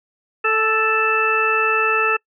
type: harmonic tone with a mistuned harmonic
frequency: 440 Hz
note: A4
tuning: in tune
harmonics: 1 / 2 / 3 / 4 / 6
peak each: -22 / -29 / -19 / -23 / -20 dBFS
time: 0.44-2.17 s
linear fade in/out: 10 ms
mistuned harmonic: 2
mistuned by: -18 cents
effects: noise-tail reverb RT60 0.1 s tail -26 dB re dry